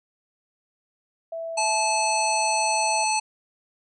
sine tone, 659.3 Hz, E5, in tune, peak -29 dBFS, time 1.32-3.04 s, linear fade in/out 5 ms
harmonic tone, 867 Hz, A5, 26 cents flat, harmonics 1 / 3 / 5 / 7 / 9 / 10, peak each -23 / -28 / -30 / -31 / -33 / -33 dBFS, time 1.57-3.2 s, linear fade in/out 10 ms
effects none

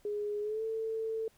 sine tone with pitch glide, 415.3 to 445.1 Hz, G#4 to A4, 0 to +20 cents, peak -32 dBFS, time 0.05-1.28 s, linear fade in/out 2 ms, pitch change +120 cents, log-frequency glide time 0.41-0.63 s, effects pink hiss -66 dBFS RMS until 1.37 s

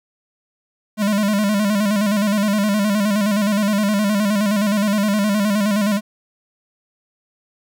square tone with vibrato, 206.1 Hz, G#3, 13 cents flat, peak -16 dBFS, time 0.97-6.01 s, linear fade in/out 50 ms, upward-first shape square, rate 9.6 Hz, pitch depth 64 cents each way, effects 9-bit

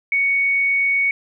sine tone, 2228 Hz, C#7, 8 cents sharp, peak -15 dBFS, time 0.12-1.11 s, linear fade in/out 2 ms, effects none

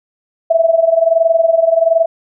sine tone with amplitude modulation, 659.3 Hz, E5, in tune, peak -5 dBFS, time 0.5-2.06 s, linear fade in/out 10 ms, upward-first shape sine, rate 21.3 Hz, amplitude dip 80%, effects none

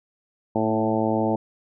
harmonic tone with a mistuned harmonic, 110 Hz, A2, in tune, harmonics 1 / 2 / 3 / 4 / 5 / 6 / 7 / 8, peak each -31 / -25 / -26 / -29 / -28 / -29 / -30 / -30 dBFS, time 0.55-1.36 s, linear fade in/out 5 ms, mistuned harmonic 2, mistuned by +16 cents, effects none

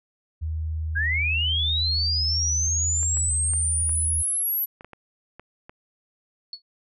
sine tone with pitch glide, 79.1 to 79.79 Hz, D#2 to D#2, +29 to +44 cents, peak -25 dBFS, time 0.41-4.23 s, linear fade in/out 20 ms, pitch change +15 cents, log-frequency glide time 1.8-2.73 s
sine linear sweep, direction up, 1568 to 11840 Hz, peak -22 dBFS, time 0.95-4.66 s, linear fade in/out 20 ms
clicks, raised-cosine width 0.5 ms, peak -27 dBFS, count 9, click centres 3.031 / 3.172 / 3.536 / 3.894 / 4.809 / 4.846 / 4.933 / 5.396 / 5.695 s
sine tone with exponential decay, 4400 Hz, C#8, 14 cents flat, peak -28 dBFS, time 6.53-6.62 s, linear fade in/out 2 ms, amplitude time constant 18 ms
effects none

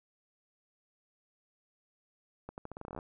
accelerating click train, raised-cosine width 1 ms, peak -28 dBFS, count 14, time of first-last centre 2.49-2.989 s, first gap 89 ms, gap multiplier 0.84, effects none

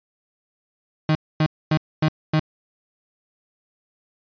35% pulse tone bursts, 155.56 Hz, D#3, in tune, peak -14 dBFS, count 5, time 1.09-2.395 s, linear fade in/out 2 ms, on 61 ms, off 250 ms, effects resampled to 11025 Hz

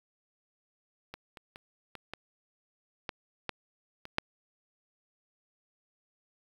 clicks, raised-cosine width 0.3 ms, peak -25 / -30 / -29 / -26 / -22 / -18 / -16 / -27 / -10 dBFS, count 9, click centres 1.14 / 1.372 / 1.559 / 1.953 / 2.136 / 3.092 / 3.493 / 4.054 / 4.184 s, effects 8-bit

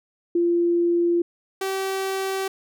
sine / sawtooth tone pair in turn, 344.3 / 385 Hz, F4 / G4, -25 / -31 cents, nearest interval major second, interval 194 cents, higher second, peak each -17 / -20 dBFS, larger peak first, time 0.35-1.22 / 1.61-2.48 s, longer neither, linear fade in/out 5 ms, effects none

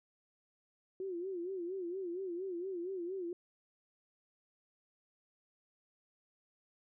sine tone with vibrato, 363.3 Hz, F#4, 32 cents flat, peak -37 dBFS, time 1-3.33 s, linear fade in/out 2 ms, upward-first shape sine, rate 4.3 Hz, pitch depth 120 cents each way, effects none

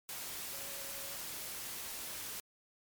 sine tone in noise, 554.4 Hz, C#5, in tune, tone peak -54 dBFS, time 0.53-1.16 s, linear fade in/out 0 ms, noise white, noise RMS -43 dBFS, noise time 0.09-2.4 s, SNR -14 dB, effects MP3 96 kbps

